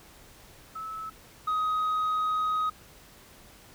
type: tone pair in turn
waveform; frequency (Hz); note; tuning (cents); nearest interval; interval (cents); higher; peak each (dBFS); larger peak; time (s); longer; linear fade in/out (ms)
sine; 1301 / 1257.4; E6 / D#6; -23 / +18; minor second; 59; first; -34 / -22; second; 0.75-1.1 / 1.47-2.7; second; 10
effects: tanh soft clip ceiling -24 dBFS + pink hiss -53 dBFS RMS until 3.74 s